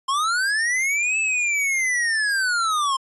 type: linear two-way sweep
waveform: square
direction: up then down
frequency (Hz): 1046.5 to 2637 to 1046.5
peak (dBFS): -20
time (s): 0.08-2.97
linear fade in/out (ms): 10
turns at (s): 1.19
effects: resampled to 24000 Hz